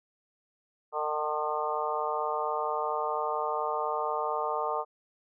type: harmonic tone with a mistuned harmonic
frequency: 151.9 Hz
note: D#3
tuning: 41 cents flat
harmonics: 3 / 4 / 5 / 6 / 7 / 8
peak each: -35 / -35 / -35 / -35 / -35 / -35 dBFS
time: 0.92-4.85 s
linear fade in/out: 50 ms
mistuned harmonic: 6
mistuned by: -30 cents
effects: none